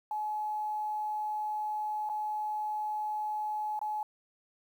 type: tone with dropouts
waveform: sine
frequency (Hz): 850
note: G#5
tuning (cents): +40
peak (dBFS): -31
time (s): 0.11-4.03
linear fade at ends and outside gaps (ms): 2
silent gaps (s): 2.091-2.097 / 3.792-3.814
effects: 10-bit